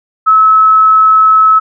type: tone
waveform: sine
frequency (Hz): 1295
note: E6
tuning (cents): -31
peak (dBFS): -3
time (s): 0.26-1.6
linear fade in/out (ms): 20
effects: none